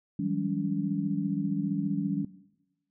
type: tone cluster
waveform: sine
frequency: 160.3 / 186.5 / 201.5 / 283.9 Hz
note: E3 / F#3 / G3 / C#4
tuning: -48 / +14 / +48 / +41 cents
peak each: -34 / -31 / -32 / -31 dBFS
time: 0.19-2.25 s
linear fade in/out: 5 ms
effects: noise-tail reverb RT60 1.0 s tail -19 dB re dry